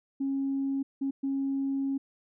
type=tone bursts at uneven times; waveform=sine; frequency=273 Hz; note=C#4; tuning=26 cents flat; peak=-26 dBFS; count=3; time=0.2-0.83 / 1.01-1.11 / 1.23-1.98 s; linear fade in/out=10 ms; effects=tanh soft clip ceiling -22 dBFS